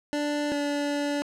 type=tone pair in turn; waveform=25% pulse; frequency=293.7 / 288.8 Hz; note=D4 / D4; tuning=0 / -29 cents; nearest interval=unison; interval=29 cents; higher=first; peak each=-22 dBFS; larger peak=neither; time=0.13-0.52 / 0.52-1.22 s; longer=second; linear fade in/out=0 ms; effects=low-pass 8000 Hz 12 dB/octave